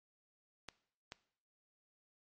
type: clicks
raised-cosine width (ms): 0.2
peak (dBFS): -27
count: 2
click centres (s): 0.687 / 1.121
effects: noise-tail reverb RT60 0.6 s tail -19 dB re dry + MP3 48 kbps